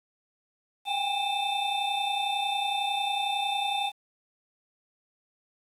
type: tone cluster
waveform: triangle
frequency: 782 / 813 / 2617 / 3588 Hz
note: G5 / G#5 / E7 / A7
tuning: -4 / -37 / -13 / +33 cents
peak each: -31 / -28 / -34 / -30 dBFS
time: 0.85-3.92 s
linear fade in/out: 50 ms
effects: resampled to 32000 Hz + 9-bit